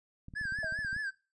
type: clicks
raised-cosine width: 5 ms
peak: -34 dBFS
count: 12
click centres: 0.284 / 0.338 / 0.413 / 0.454 / 0.523 / 0.588 / 0.644 / 0.724 / 0.79 / 0.848 / 0.929 / 0.964 s
type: tone with vibrato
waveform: triangle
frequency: 1642 Hz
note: G#6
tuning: 20 cents flat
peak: -31 dBFS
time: 0.35-1.11 s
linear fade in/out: 20 ms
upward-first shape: sine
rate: 5 Hz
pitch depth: 100 cents each way
type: tone with exponential decay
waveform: sine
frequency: 641 Hz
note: E5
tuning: 49 cents flat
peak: -36 dBFS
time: 0.63-0.89 s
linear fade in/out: 2 ms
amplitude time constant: 56 ms
effects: noise-tail reverb RT60 0.3 s tail -20 dB re dry + resampled to 22050 Hz